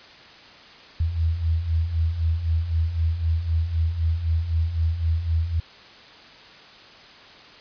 sine beating tone pair, 79 / 82.9 Hz, D#2 / E2, +27 / +10 cents, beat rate 3.9 Hz, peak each -27 / -21 dBFS, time 1-5.6 s, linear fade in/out 5 ms, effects white hiss -46 dBFS RMS until 7.6 s + resampled to 11025 Hz

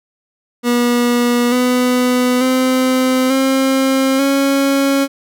30% pulse tone with pitch steps, 241.4 / 249.5 / 257.8 / 266.5 / 275.4 Hz, B3 / B3 / C4 / C4 / C#4, -39 / +18 / -26 / +32 / -11 cents, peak -9 dBFS, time 0.63-5.08 s, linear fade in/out 50 ms, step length 890 ms, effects none

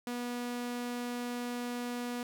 sawtooth tone, 243 Hz, B3, 28 cents flat, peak -31 dBFS, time 0.07-2.23 s, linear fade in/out 2 ms, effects none

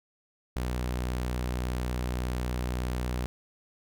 sawtooth tone, 61.74 Hz, B1, in tune, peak -25 dBFS, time 0.56-3.26 s, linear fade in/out 0 ms, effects none

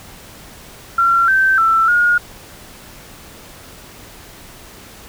sine tone with pitch steps, 1367 / 1552 / 1333 / 1432 Hz, F6 / G6 / E6 / F6, -37 / -18 / +19 / +43 cents, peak -10 dBFS, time 0.98-2.18 s, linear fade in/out 5 ms, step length 300 ms, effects pink hiss -39 dBFS RMS until 5.08 s

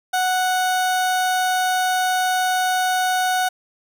30% pulse tone, 739 Hz, F#5, 2 cents flat, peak -15 dBFS, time 0.13-3.49 s, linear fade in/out 10 ms, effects none

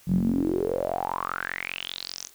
sawtooth tone with band-pass filter sweep, 45 Hz, F#1, 47 cents flat, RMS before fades -28 dBFS, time 0.06-2.3 s, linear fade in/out 50 ms, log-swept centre 160 to 6700 Hz, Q 8.9, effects white hiss -55 dBFS RMS until 2.34 s

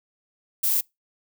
violet noise, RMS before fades -22 dBFS, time 0.63-0.81 s, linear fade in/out 10 ms, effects noise-tail reverb RT60 0.2 s tail -25 dB re dry

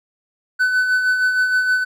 triangle tone with tremolo, 1505 Hz, F#6, 29 cents sharp, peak -11 dBFS, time 0.59-1.85 s, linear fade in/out 20 ms, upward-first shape sine, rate 6.4 Hz, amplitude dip 45%, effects none

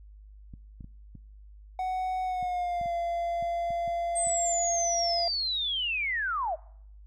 clicks, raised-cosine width 5 ms, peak -32 dBFS, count 11, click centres 0.538 / 0.808 / 0.844 / 1.153 / 2.428 / 2.813 / 2.859 / 3.426 / 3.706 / 3.878 / 4.271 s
triangle tone with pitch glide, 744 to 686.2 Hz, F#5 to F5, +9 to -31 cents, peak -26 dBFS, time 1.79-5.28 s, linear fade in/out 2 ms, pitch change -140 cents, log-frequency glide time 2.24-2.93 s
sine linear sweep, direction down, 8372 to 586 Hz, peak -27 dBFS, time 4.15-6.56 s, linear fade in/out 20 ms
effects noise-tail reverb RT60 0.7 s tail -23 dB re dry + added 51 Hz sine -47 dBFS peak until 7.06 s

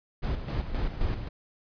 brown noise with tremolo, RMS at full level -28 dBFS, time 0.22-1.29 s, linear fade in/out 20 ms, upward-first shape square, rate 3.8 Hz, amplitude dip 55%, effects resampled to 11025 Hz

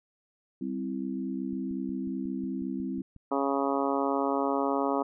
sine chord, C major, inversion second, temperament equal, 196 / 261.6 / 329.6 Hz, G3 / C4 / E4, 0 / 0 / 0 cents, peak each -35 / -33 / -37 dBFS, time 0.61-3.02 s, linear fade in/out 5 ms
click train, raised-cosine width 5 ms, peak -37 dBFS, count 10, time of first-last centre 1.53-3.163 s, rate 5.51 Hz
harmonic tone, 138.5 Hz, C#3, 1 cent flat, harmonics 2 / 3 / 4 / 5 / 6 / 7 / 8 / 9, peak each -30 / -32 / -33 / -34 / -35 / -35 / -36 / -37 dBFS, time 3.31-5.03 s, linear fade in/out 10 ms
effects none

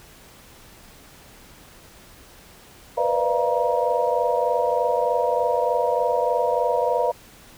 sine tone cluster, 483.7 / 507 / 599 / 686 / 947 Hz, B4 / B4 / D5 / F5 / A#5, -36 / +45 / +34 / -31 / +27 cents, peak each -25 dBFS, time 2.97-7.12 s, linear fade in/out 10 ms, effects pink hiss -48 dBFS RMS until 7.57 s

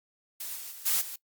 blue noise with level steps, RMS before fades -37 / -40 / -45 / -26 / -39 dBFS, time 0.4-1.16 s, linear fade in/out 5 ms, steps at 0.55 / 0.7 / 0.85 / 1 s, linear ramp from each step 20 ms, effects noise-tail reverb RT60 0.1 s tail -22 dB re dry + Opus 48 kbps

